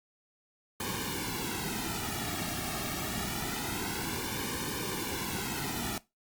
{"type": "noise with flanger", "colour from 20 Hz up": "pink", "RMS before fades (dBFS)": -35, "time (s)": [0.8, 5.98], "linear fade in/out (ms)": 2, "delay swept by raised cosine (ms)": [1.5, 2.01], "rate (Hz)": 0.26, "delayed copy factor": -1, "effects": ["noise-tail reverb RT60 0.2 s tail -18 dB re dry", "Opus 48 kbps"]}